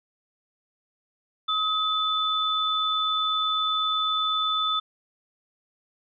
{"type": "tone pair together", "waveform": "sine", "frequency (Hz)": [1270, 3512], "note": ["D#6", "A7"], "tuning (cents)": [35, -4], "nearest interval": "octave + tritone", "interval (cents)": 1761, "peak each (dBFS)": -25, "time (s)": [1.48, 4.8], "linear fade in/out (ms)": 10, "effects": []}